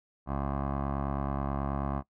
15% pulse tone with low-pass filter, 69.3 Hz, C#2, in tune, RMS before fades -32 dBFS, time 0.26-2.03 s, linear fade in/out 50 ms, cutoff 1000 Hz, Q 3.1, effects noise-tail reverb RT60 0.1 s tail -20 dB re dry

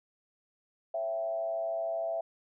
sine tone with frequency modulation, 663 Hz, E5, 10 cents sharp, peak -30 dBFS, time 0.94-2.21 s, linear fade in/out 5 ms, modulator 113 Hz, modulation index 0.54, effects none

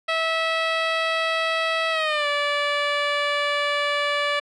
10% pulse tone with pitch glide, 651 to 580 Hz, E5 to D5, -22 to -22 cents, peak -12 dBFS, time 0.08-4.4 s, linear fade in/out 10 ms, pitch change -200 cents, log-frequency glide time 1.91-2.27 s, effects low-pass 4000 Hz 12 dB/octave

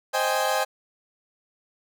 30% pulse chord, Ab major seventh, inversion first, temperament equal, 523.3 / 622.3 / 784 / 830.6 Hz, C5 / Eb5 / G5 / Ab5, 0 / 0 / 0 / 0 cents, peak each -25 dBFS, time 0.13-0.65 s, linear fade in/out 20 ms, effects none

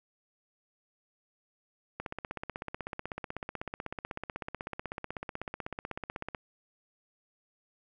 click train, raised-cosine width 0.5 ms, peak -21 dBFS, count 71, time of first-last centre 2-6.348 s, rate 16.1 Hz, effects none

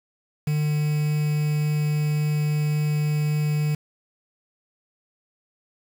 triangle tone with quantisation, 150.3 Hz, D3, 40 cents sharp, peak -18 dBFS, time 0.47-3.75 s, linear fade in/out 5 ms, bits 6, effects none

